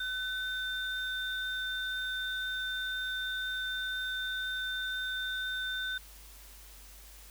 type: tone pair together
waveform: sine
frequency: 1513 / 3599 Hz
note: F#6 / A7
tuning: +38 / +38 cents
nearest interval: octave + minor third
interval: 1500 cents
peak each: -34 / -37 dBFS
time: 0-5.98 s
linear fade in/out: 5 ms
effects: added 50 Hz sine -52 dBFS peak until 7.3 s + white hiss -54 dBFS RMS until 7.3 s